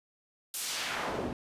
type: noise with band-pass filter sweep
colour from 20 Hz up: pink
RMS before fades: -35 dBFS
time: 0.54-1.33 s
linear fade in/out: 0 ms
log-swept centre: 12000 to 230 Hz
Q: 0.8
effects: resampled to 32000 Hz